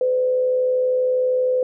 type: tone with frequency modulation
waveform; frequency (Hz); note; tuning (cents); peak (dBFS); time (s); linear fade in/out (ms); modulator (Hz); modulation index
sine; 507; B4; +45; -16; 0.01-1.63; 2; 72.6; 0.25
effects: none